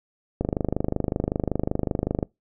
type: click train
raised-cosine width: 2 ms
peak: -10 dBFS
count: 47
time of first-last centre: 0.41-2.228 s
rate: 25.3 Hz
effects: noise-tail reverb RT60 0.2 s tail -24 dB re dry